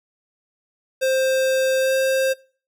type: tone with pitch glide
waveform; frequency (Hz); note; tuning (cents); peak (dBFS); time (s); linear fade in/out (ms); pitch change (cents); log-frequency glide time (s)
square; 525 to 529.6; C5 to C5; +6 to +21; -18; 1.01-2.34; 20; +15; 1.79-1.94
effects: noise-tail reverb RT60 0.4 s tail -22 dB re dry